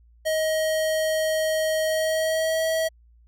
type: tone with pitch glide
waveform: square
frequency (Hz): 630 to 644.4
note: D#5 to E5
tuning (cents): +21 to -39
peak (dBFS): -22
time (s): 0.25-2.89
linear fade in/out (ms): 20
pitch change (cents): +40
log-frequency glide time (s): 1.84-2.65
effects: added 58 Hz sine -52 dBFS peak until 3.27 s